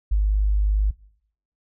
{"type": "tone", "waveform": "sine", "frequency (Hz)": 51.1, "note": "G#1", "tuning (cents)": -27, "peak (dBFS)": -16, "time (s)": [0.11, 0.91], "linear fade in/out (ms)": 10, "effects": ["noise-tail reverb RT60 0.7 s tail -22 dB re dry"]}